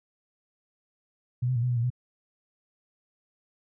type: tone with pitch steps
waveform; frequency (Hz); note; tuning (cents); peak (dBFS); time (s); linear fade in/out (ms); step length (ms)
sine; 123.3 / 128.4 / 117.1 / 125 / 122.2 / 116.6 / 124.4; B2 / C3 / A#2 / B2 / B2 / A#2 / B2; -2 / -32 / +8 / +21 / -18 / +1 / +13; -23; 1.42-1.903; 10; 69
effects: none